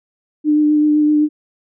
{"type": "tone with vibrato", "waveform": "sine", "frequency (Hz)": 300.6, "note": "D4", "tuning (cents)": 40, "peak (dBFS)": -10, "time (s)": [0.44, 1.29], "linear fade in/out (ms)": 50, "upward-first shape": "sine", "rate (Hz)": 7.8, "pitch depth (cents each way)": 14, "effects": []}